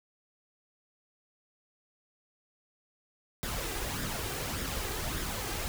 pink noise with flanger, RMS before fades -35 dBFS, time 3.43-5.68 s, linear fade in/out 0 ms, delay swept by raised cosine 0.56 to 2.56 ms, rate 1.7 Hz, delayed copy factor +0.5, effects none

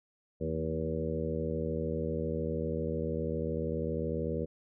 harmonic tone with a mistuned harmonic, 80.1 Hz, E2, 49 cents flat, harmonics 1 / 2 / 3 / 4 / 5 / 6 / 7, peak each -38 / -37 / -39 / -41 / -39 / -36 / -41 dBFS, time 0.4-4.46 s, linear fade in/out 20 ms, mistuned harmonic 3, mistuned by -53 cents, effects none

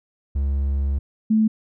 triangle / sine tone pair in turn, 69.3 / 218.4 Hz, C#2 / A3, 0 / -13 cents, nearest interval octave + minor sixth, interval 1987 cents, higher second, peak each -17 / -14 dBFS, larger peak second, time 0.35-0.99 / 1.3-1.48 s, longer first, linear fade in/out 10 ms, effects none

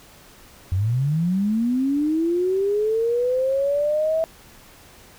sine linear sweep, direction up, 87 to 653 Hz, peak -18 dBFS, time 0.72-4.24 s, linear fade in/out 0 ms, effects pink hiss -48 dBFS RMS until 5.18 s

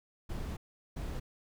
brown noise bursts at uneven times, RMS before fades -38 dBFS, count 2, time 0.29-0.57 / 0.96-1.2 s, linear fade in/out 10 ms, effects none

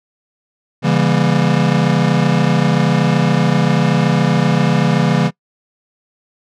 square chord, C# diminished seventh, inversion none, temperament just, 138.59 / 166.31 / 199.57 / 239.5 Hz, C#3 / E3 / G3 / Bb3, 0 / +16 / +31 / +47 cents, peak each -17 / -16 / -19 / -20 dBFS, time 0.82-5.31 s, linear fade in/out 50 ms, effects noise-tail reverb RT60 0.1 s tail -23 dB re dry + low-pass 5000 Hz 12 dB/octave

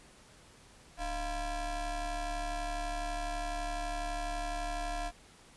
40% pulse ring-modulated tone, 332 Hz, E4, 12 cents sharp, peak -30 dBFS, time 0.97-5.12 s, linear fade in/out 50 ms, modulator 368 Hz, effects pink hiss -58 dBFS RMS until 5.56 s + resampled to 24000 Hz

